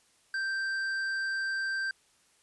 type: tone with hard clipping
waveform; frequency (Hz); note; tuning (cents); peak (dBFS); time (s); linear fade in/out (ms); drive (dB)
triangle; 1568; G6; 0; -31; 0.34-1.91; 2; 10
effects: white hiss -66 dBFS RMS until 2.42 s + resampled to 24000 Hz